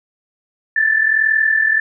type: tone pair together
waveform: sine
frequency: 1726.6 / 1768 Hz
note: A6 / A6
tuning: -33 / +8 cents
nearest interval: unison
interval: 41 cents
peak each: -18 / -13 dBFS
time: 0.76-1.8 s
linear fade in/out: 5 ms
effects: none